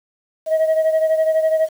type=beating tone pair; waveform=sine; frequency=634 / 646 Hz; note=D#5 / E5; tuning=+32 / -35 cents; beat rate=12 Hz; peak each=-13 / -19 dBFS; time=0.46-1.69 s; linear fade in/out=50 ms; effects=tanh soft clip ceiling -11 dBFS + 7-bit